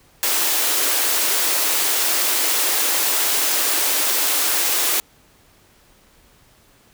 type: high-pass noise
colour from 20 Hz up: white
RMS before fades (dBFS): -19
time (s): 0.23-5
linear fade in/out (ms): 0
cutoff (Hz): 270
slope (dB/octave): 96
effects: pink hiss -54 dBFS RMS until 6.93 s